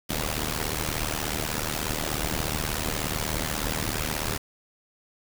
pink noise with amplitude modulation, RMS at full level -25 dBFS, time 0.09-4.38 s, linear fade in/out 10 ms, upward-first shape sine, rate 76.6 Hz, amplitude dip 90%, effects none

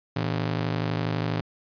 sawtooth ring-modulated tone, 137.2 Hz, C#3, 17 cents flat, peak -18 dBFS, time 0.16-1.41 s, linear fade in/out 2 ms, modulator 26.1 Hz, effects resampled to 11025 Hz

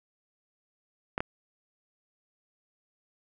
clicks, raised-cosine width 0.5 ms, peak -14 dBFS, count 2, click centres 1.179 / 1.205 s, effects none

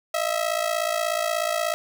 sawtooth ring-modulated tone, 649 Hz, E5, 27 cents flat, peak -16 dBFS, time 0.14-1.74 s, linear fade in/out 0 ms, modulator 28.3 Hz, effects none

